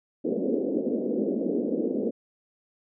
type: band-pass noise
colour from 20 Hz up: pink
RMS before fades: -27 dBFS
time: 0.24-2.11 s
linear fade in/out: 20 ms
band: 210 to 520 Hz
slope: 48 dB/octave
effects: none